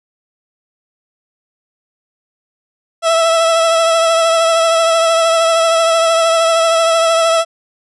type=tone with vibrato; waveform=30% pulse; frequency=659.3 Hz; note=E5; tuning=in tune; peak=-7 dBFS; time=3.02-7.45 s; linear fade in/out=50 ms; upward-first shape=triangle; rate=13 Hz; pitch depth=31 cents each way; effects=resampled to 24000 Hz